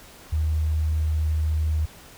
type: tone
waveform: sine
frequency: 77.78 Hz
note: D#2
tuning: in tune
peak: -20 dBFS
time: 0.32-1.86 s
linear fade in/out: 10 ms
effects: pink hiss -47 dBFS RMS until 2.17 s